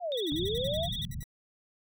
sine linear two-way sweep, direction down then up, 740 to 277.3 to 716 Hz, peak -30 dBFS, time 0-0.89 s, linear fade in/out 50 ms, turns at 0.31 s
sine tone with vibrato, 3520 Hz, A7, in tune, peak -34 dBFS, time 0.12-1.05 s, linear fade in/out 0 ms, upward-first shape sine, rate 19 Hz, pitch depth 98 cents each way
5% pulse tone bursts, 1948 Hz, B6, 24 cents flat, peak -34 dBFS, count 12, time 0.17-1.241 s, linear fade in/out 5 ms, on 37 ms, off 57 ms
white low-pass noise, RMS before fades -37 dBFS, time 0.32-1.23 s, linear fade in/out 0 ms, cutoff 190 Hz, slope 48 dB/octave
effects none

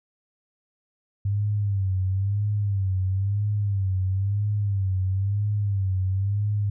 sine tone with vibrato, 98.8 Hz, G2, 14 cents sharp, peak -21 dBFS, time 1.25-6.7 s, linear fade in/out 5 ms, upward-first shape sine, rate 1 Hz, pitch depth 93 cents each way, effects none

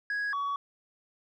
sine tone pair in turn, 1661.2 / 1128 Hz, G#6 / C#6, 0 / +30 cents, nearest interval perfect fifth, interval 670 cents, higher first, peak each -26 dBFS, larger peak neither, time 0.1-0.33 / 0.33-0.56 s, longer neither, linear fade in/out 2 ms, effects tanh soft clip ceiling -28 dBFS

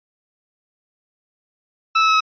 sawtooth tone with pitch steps, 1313 / 1303.2 / 1293.4 / 1283.8 Hz, E6 / E6 / E6 / E6, -7 / -20 / -33 / -46 cents, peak -9 dBFS, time 1.95-2.206 s, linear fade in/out 10 ms, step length 64 ms, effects resampled to 11025 Hz

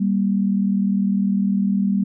sine tone pair together, 196 / 235.9 Hz, G3 / A#3, 0 / +21 cents, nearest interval minor third, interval 321 cents, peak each -17 / -23 dBFS, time 0-2.04 s, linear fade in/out 10 ms, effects none

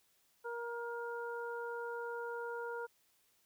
harmonic tone, 471.5 Hz, A#4, 20 cents sharp, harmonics 1 / 2 / 3, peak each -41 / -45 / -45 dBFS, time 0.44-2.87 s, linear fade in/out 20 ms, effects white hiss -73 dBFS RMS until 3.45 s

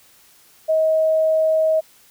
sine tone, 634 Hz, D#5, 32 cents sharp, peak -14 dBFS, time 0.68-1.81 s, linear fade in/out 20 ms, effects white hiss -52 dBFS RMS until 2.1 s

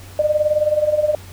sine tone with tremolo, 604 Hz, D5, 48 cents sharp, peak -11 dBFS, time 0.19-1.15 s, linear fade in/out 2 ms, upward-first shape sine, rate 19 Hz, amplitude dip 75%, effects added 93 Hz sine -37 dBFS peak until 1.32 s + pink hiss -42 dBFS RMS until 1.32 s

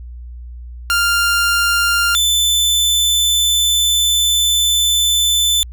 sawtooth tone pair in turn, 1396.9 / 3520 Hz, F6 / A7, 0 / 0 cents, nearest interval octave + major third, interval 1600 cents, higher second, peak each -9 dBFS, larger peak neither, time 0.9-2.15 / 2.15-5.63 s, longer second, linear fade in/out 0 ms, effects added 60 Hz sine -29 dBFS peak until 5.72 s

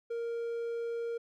triangle tone, 466.2 Hz, A#4, in tune, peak -31 dBFS, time 0.1-1.18 s, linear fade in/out 10 ms, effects none

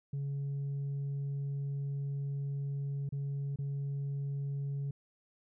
sine tone with dropouts, 140 Hz, C#3, 18 cents sharp, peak -31 dBFS, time 0.13-4.91 s, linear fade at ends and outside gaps 5 ms, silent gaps 3.091-3.123 / 3.56-3.587 s, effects tanh soft clip ceiling -32 dBFS

